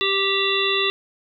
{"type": "harmonic tone", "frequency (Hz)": 392, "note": "G4", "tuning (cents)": 0, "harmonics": [1, 3, 5, 7, 9, 10], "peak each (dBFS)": [-24, -27, -28, -24, -24, -27], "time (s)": [0.01, 0.9], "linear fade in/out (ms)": 0, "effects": []}